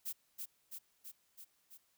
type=noise with echo; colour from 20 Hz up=violet; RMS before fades=-40 dBFS; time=0.05-0.13 s; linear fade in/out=20 ms; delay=330 ms; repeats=5; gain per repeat=-3 dB; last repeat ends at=1.78 s; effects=white hiss -75 dBFS RMS until 1.97 s